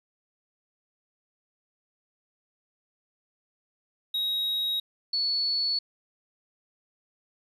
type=tone pair in turn; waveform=triangle / sine; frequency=3799 / 4421 Hz; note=A#7 / C#8; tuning=+32 / -5 cents; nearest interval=minor third; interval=263 cents; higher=second; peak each=-24 / -24 dBFS; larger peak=neither; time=4.14-4.8 / 5.13-5.79 s; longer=neither; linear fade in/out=5 ms; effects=resampled to 32000 Hz + 10-bit